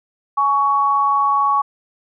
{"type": "tone pair together", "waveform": "sine", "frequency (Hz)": [838.3, 1119], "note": ["G#5", "C#6"], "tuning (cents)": [16, 16], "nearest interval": "perfect fourth", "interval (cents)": 500, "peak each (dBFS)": [-20, -14], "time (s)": [0.37, 1.62], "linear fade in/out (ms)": 10, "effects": []}